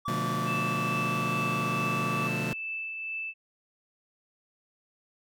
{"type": "tone", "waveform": "triangle", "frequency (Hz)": 1154, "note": "D6", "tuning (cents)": -31, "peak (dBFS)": -29, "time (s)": [0.05, 2.28], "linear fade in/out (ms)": 10}
{"type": "chord", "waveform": "sawtooth", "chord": "B half-diminished seventh", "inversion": "none", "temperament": "just", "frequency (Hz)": [123.47, 148.16, 177.8, 222.2], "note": ["B2", "D3", "F3", "A3"], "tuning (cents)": [0, 16, 31, 17], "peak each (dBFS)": -31, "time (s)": [0.08, 2.53], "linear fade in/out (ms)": 0}
{"type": "tone with tremolo", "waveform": "sine", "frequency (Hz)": 2637, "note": "E7", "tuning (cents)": 0, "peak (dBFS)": -31, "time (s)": [0.45, 3.34], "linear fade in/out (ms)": 50, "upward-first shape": "triangle", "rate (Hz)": 2.3, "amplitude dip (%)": 35}
{"effects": []}